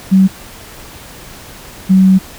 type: tone pair in turn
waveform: sine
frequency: 190.5 / 189.07 Hz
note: G3 / F#3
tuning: -49 / +38 cents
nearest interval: unison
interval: 13 cents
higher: first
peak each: -4 dBFS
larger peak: neither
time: 0.11-0.28 / 1.89-2.19 s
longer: second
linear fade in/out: 20 ms
effects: pink hiss -34 dBFS RMS until 2.38 s